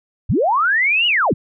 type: linear two-way sweep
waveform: sine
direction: up then down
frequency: 53.7 to 2960 to 53.7 Hz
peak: -13 dBFS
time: 0.29-1.34 s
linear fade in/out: 10 ms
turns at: 1.07 s
effects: none